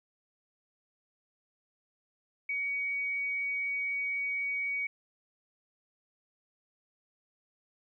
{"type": "tone", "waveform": "sine", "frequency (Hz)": 2252, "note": "C#7", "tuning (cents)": 27, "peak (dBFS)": -30, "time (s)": [2.49, 4.87], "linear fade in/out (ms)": 5, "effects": ["12-bit"]}